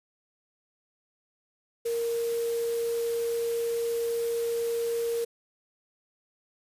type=tone in noise; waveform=sine; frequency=465.8 Hz; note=A#4; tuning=1 cent flat; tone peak=-26 dBFS; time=1.85-5.25 s; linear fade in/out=10 ms; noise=white; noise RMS=-42 dBFS; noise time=1.85-5.25 s; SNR=+13 dB; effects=resampled to 32000 Hz